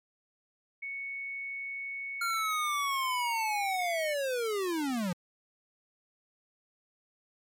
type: tone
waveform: sine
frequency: 2217 Hz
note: C#7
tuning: in tune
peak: -35 dBFS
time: 0.82-4.14 s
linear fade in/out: 10 ms
type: linear sweep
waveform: square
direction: down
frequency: 1396.9 to 168.3 Hz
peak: -30 dBFS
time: 2.21-5.13 s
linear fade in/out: 5 ms
effects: MP3 64 kbps